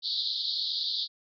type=band-pass noise; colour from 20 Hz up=white; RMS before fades=-31 dBFS; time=0.02-1.08 s; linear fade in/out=50 ms; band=3500 to 4700 Hz; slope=96 dB/octave; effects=none